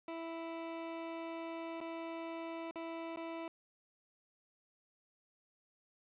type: tone with dropouts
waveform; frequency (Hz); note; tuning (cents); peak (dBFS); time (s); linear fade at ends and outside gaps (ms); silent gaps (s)
20% pulse; 330; E4; +2; -36; 0.08-3.48; 2; 1.805-1.812 / 2.711-2.757 / 3.161-3.171
effects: resampled to 8000 Hz + 11-bit